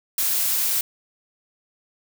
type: noise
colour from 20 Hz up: blue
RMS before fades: -22 dBFS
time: 0.18-0.81 s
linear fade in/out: 2 ms
effects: none